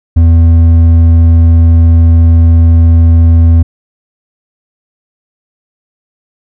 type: tone with hard clipping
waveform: sine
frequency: 83 Hz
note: E2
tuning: 12 cents sharp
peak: -3 dBFS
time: 0.16-3.63 s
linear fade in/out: 10 ms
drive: 5 dB
effects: none